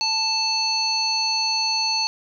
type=harmonic tone; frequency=880 Hz; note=A5; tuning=in tune; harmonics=1 / 3 / 5 / 7; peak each=-27 / -29 / -21 / -31 dBFS; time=0.01-2.07 s; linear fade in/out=0 ms; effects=none